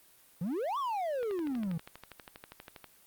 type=exponential two-way sweep; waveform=triangle; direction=up then down; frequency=157.2 to 1174.7 to 157.2 Hz; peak=-29 dBFS; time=0.41-1.78 s; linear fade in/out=5 ms; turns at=0.78 s
type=click train; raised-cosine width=0.3 ms; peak=-29 dBFS; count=21; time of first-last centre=1.23-2.843 s; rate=12.4 Hz
effects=white hiss -61 dBFS RMS until 3.06 s + Opus 32 kbps